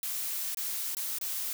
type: noise with dropouts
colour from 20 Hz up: blue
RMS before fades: -34 dBFS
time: 0.03-1.53 s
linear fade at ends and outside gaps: 1 ms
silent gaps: 0.547-0.571 / 0.949-0.968 / 1.186-1.212 s
effects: none